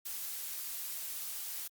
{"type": "noise", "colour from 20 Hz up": "blue", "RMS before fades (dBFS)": -40, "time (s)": [0.05, 1.68], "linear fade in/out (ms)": 10, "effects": ["Opus 48 kbps"]}